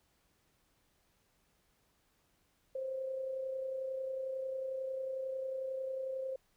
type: tone with amplitude modulation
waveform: sine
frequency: 527 Hz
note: C5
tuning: 12 cents sharp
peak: -34 dBFS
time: 2.75-6.36 s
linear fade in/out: 5 ms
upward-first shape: sine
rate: 31.1 Hz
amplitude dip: 40%
effects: pink hiss -74 dBFS RMS until 6.56 s